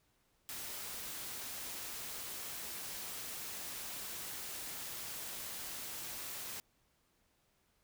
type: noise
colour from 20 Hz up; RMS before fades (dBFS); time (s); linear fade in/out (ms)
white; -44; 0.49-6.6; 0
effects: pink hiss -75 dBFS RMS until 7.83 s

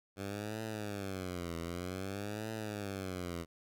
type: tone with vibrato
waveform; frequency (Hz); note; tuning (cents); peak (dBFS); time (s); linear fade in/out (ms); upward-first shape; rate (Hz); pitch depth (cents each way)
10% pulse; 96.2; G2; -32; -30; 0.16-3.46; 50; triangle; 0.53; 260
effects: none

